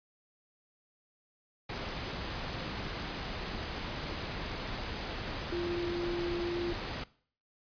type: tone in noise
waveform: sine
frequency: 346.9 Hz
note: F4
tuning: 12 cents flat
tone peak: -32 dBFS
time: 5.52-6.73 s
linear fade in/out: 5 ms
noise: pink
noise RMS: -38 dBFS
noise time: 1.69-7.04 s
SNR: +3 dB
effects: noise-tail reverb RT60 0.5 s tail -20 dB re dry + resampled to 11025 Hz